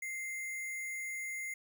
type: tone with sample-and-hold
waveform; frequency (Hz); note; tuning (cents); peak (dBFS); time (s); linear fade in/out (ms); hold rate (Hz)
sine; 2093; C7; 0; -37; 0.02-1.54; 5; 8820
effects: none